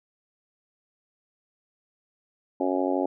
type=harmonic tone; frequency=92.5 Hz; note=F#2; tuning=in tune; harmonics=3 / 4 / 5 / 6 / 7 / 8 / 9; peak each=-27 / -29 / -34 / -30 / -32 / -35 / -33 dBFS; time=2.6-3.06 s; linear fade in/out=5 ms; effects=none